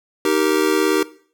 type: chord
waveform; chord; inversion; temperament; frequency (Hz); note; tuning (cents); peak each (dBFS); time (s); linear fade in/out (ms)
square; Eb major; none; just; 311.1 / 388.9 / 466.7; Eb4 / G4 / Bb4; 0 / -14 / +2; -21 / -19 / -22; 0.25-1.03; 2
effects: noise-tail reverb RT60 0.5 s tail -18 dB re dry